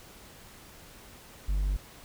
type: tone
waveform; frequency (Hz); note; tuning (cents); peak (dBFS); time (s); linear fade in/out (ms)
triangle; 49; G1; 0; -23; 1.48-1.77; 10
effects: pink hiss -51 dBFS RMS until 2.04 s